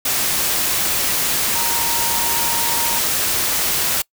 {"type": "tone in noise", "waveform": "sine", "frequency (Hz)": 932.3, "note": "A#5", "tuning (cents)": 0, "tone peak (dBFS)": -25, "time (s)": [1.55, 2.99], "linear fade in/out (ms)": 5, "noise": "white", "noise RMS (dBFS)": -19, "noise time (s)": [0.05, 4.02], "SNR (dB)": -9, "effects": ["noise-tail reverb RT60 0.1 s tail -24 dB re dry"]}